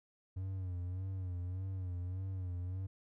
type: tone with vibrato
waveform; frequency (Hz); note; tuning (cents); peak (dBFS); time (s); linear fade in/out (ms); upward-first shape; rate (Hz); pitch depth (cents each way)
triangle; 92; F#2; -9; -35; 0.36-2.87; 10; sine; 1.7; 70
effects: none